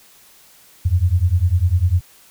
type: beating tone pair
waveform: sine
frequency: 83.9 / 93.9 Hz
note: E2 / F#2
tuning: +31 / +26 cents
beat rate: 10 Hz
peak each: -16 dBFS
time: 0.85-2.01 s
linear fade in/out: 10 ms
effects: white hiss -49 dBFS RMS until 2.3 s